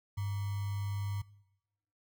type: tone with sample-and-hold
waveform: sine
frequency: 100 Hz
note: G2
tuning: 35 cents sharp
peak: -32 dBFS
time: 0.17-1.22 s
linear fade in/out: 10 ms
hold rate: 1050 Hz
effects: noise-tail reverb RT60 0.9 s tail -22 dB re dry